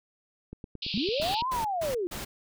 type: click train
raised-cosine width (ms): 3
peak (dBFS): -27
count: 9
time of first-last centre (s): 0.53-1.423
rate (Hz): 8.96
type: band-pass noise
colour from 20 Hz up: white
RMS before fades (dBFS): -34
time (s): 0.82-1.42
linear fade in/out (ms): 5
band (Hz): 2500 to 4800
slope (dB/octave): 96
type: linear two-way sweep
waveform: sine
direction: up then down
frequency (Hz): 172 to 1063 to 334.7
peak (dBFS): -27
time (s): 0.94-2.07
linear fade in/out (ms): 0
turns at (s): 1.49
type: noise bursts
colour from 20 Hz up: pink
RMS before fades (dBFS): -37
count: 4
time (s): 1.21-2.25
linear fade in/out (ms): 10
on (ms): 140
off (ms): 160
effects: none